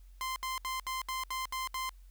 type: tone bursts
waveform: sawtooth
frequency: 1041 Hz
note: C6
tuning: 9 cents flat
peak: -30 dBFS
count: 8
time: 0.21-1.893 s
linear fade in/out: 0 ms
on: 150 ms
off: 69 ms
effects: added 45 Hz sine -51 dBFS peak until 2.1 s + white hiss -71 dBFS RMS until 2.1 s